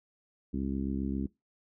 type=harmonic tone; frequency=67.5 Hz; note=C#2; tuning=45 cents flat; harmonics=1 / 2 / 3 / 4 / 5 / 6; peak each=-37 / -42 / -34 / -35 / -41 / -49 dBFS; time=0.53-1.27 s; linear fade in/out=10 ms; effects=noise-tail reverb RT60 0.2 s tail -22 dB re dry